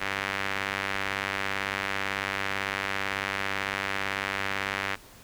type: tone with band-pass filter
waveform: sawtooth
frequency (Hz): 98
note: G2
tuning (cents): 0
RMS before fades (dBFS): -31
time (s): 0-4.96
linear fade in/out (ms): 20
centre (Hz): 2000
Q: 1.6
effects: pink hiss -51 dBFS RMS until 5.23 s